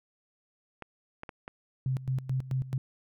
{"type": "clicks", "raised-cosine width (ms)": 0.5, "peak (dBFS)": -25, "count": 4, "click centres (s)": [0.823, 1.234, 1.292, 1.479]}
{"type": "tone with tremolo", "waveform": "sine", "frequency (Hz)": 130.81, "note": "C3", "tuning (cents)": 0, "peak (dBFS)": -26, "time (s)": [1.86, 2.78], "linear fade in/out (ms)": 2, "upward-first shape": "square", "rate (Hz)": 4.6, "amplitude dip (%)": 80}
{"effects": []}